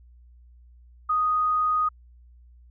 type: tone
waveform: sine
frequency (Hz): 1244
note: D#6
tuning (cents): -1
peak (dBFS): -20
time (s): 1.09-1.89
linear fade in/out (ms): 10
effects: added 60 Hz sine -49 dBFS peak until 2.7 s